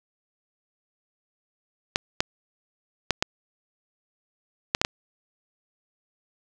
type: clicks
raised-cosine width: 0.2 ms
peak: -3 dBFS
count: 7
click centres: 1.959 / 2.205 / 3.107 / 3.225 / 4.749 / 4.815 / 4.849 s
effects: none